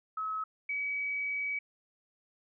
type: tone pair in turn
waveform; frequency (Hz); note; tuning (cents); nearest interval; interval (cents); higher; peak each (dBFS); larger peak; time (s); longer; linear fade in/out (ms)
sine; 1286 / 2275; E6 / C#7; -43 / +44; minor seventh; 987; second; -32 / -31; second; 0.17-0.44 / 0.69-1.59; second; 5
effects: none